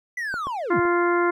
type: linear sweep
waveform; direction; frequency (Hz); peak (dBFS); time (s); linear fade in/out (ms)
triangle; down; 2011 to 87.3; -24; 0.17-0.8; 5
type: clicks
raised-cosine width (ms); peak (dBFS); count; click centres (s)
1; -19 / -18 / -23; 3; 0.341 / 0.47 / 0.853
type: harmonic tone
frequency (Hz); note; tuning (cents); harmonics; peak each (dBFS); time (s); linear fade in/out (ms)
348.3; F4; -5; 1 / 2 / 3 / 4 / 5 / 6; -20 / -29 / -25 / -26 / -33 / -33; 0.7-1.31; 10
effects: none